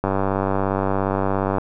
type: click train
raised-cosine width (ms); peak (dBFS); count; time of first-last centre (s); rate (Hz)
1; -7; 151; 0.04-1.583; 97.2
effects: none